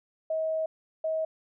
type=tone bursts at uneven times; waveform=sine; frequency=637 Hz; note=D#5; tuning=41 cents sharp; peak=-26 dBFS; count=2; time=0.3-0.66 / 1.04-1.25 s; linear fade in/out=5 ms; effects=none